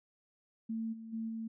sine tone with level steps, 224.5 Hz, A3, 35 cents sharp, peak -34 / -44 / -35 / -37 dBFS, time 0.69-1.48 s, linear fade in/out 10 ms, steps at 0.92 / 1.12 / 1.28 s, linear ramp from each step 20 ms, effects none

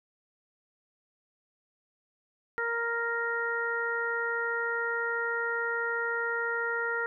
harmonic tone, 466.2 Hz, A#4, in tune, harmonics 1 / 2 / 3 / 4, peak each -34 / -38 / -31 / -34 dBFS, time 2.58-7.06 s, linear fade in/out 0 ms, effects none

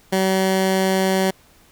15% pulse tone, 190 Hz, F#3, 46 cents sharp, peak -10 dBFS, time 0.12-1.31 s, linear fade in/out 10 ms, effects pink hiss -53 dBFS RMS until 1.71 s

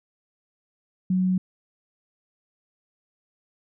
sine tone, 185 Hz, F#3, in tune, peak -19 dBFS, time 1.1-1.38 s, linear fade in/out 5 ms, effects none

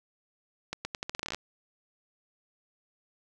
accelerating click train, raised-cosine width 0.2 ms, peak -16 dBFS, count 14, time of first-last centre 0.73-1.346 s, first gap 120 ms, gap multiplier 0.82, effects none

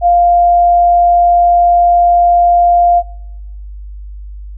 sine tone, 698.5 Hz, F5, in tune, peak -5 dBFS, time 0.01-3.03 s, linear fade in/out 50 ms, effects noise-tail reverb RT60 0.9 s tail -24 dB re dry + added 50 Hz sine -25 dBFS peak until 4.57 s

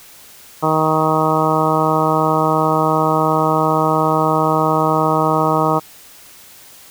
harmonic tone, 157.1 Hz, D#3, 17 cents sharp, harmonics 1 / 2 / 3 / 4 / 5 / 6 / 7 / 8, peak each -21 / -21 / -21 / -21 / -21 / -21 / -21 / -21 dBFS, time 0.62-5.8 s, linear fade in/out 20 ms, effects white hiss -42 dBFS RMS until 6.9 s

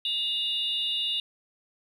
sine tone cluster, 2850 / 3589 / 3853 Hz, F7 / A7 / B7, +34 / +34 / -44 cents, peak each -29 / -29 / -32 dBFS, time 0.05-1.2 s, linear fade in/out 2 ms, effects tanh soft clip ceiling -18 dBFS + 10-bit

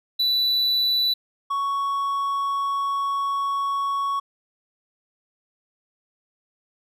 triangle tone pair in turn, 3967 / 1113.2 Hz, B7 / C#6, +7 / +7 cents, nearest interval octave + minor seventh, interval 2200 cents, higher first, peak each -17 / -20 dBFS, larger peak first, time 0.19-1.14 / 1.5-4.2 s, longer second, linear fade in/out 10 ms, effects none

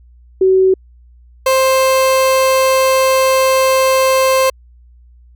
sine / 30% pulse tone pair in turn, 377.8 / 526.1 Hz, F#4 / C5, +36 / +9 cents, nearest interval tritone, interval 573 cents, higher second, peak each -7 dBFS, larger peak neither, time 0.41-0.74 / 1.46-4.5 s, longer second, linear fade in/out 5 ms, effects added 60 Hz sine -41 dBFS peak until 5.35 s

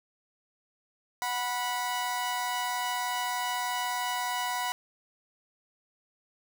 sawtooth tone pair together, 735 / 981.1 Hz, F#5 / B5, -12 / -12 cents, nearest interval perfect fourth, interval 500 cents, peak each -30 / -27 dBFS, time 1.22-4.72 s, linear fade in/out 0 ms, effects none

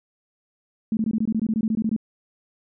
sine tone bursts, 220 Hz, A3, in tune, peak -19 dBFS, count 15, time 0.92-1.964 s, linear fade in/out 2 ms, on 50 ms, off 21 ms, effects none

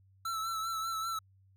square tone with vibrato, 1326 Hz, E6, 10 cents sharp, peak -34 dBFS, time 0.25-1.19 s, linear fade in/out 5 ms, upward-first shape triangle, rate 5.1 Hz, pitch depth 43 cents each way, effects added 96 Hz sine -61 dBFS peak until 1.56 s

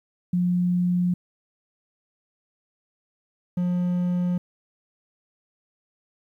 sine / triangle tone pair in turn, 178 / 178 Hz, F3 / F3, +33 / +33 cents, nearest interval unison, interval 0 cents, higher neither, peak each -19 dBFS, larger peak neither, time 0.33-1.14 / 3.57-4.38 s, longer neither, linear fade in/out 5 ms, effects 10-bit

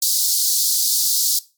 pink high-pass noise, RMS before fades -18 dBFS, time 0.02-1.39 s, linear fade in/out 5 ms, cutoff 4200 Hz, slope 48 dB/octave, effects noise-tail reverb RT60 0.3 s tail -19 dB re dry + MP3 96 kbps

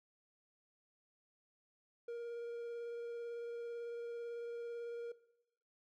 triangle tone with vibrato, 470.6 Hz, A#4, 16 cents sharp, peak -39 dBFS, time 2.08-5.12 s, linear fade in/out 5 ms, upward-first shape sine, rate 18 Hz, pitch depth 11 cents each way, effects noise-tail reverb RT60 0.8 s tail -18 dB re dry

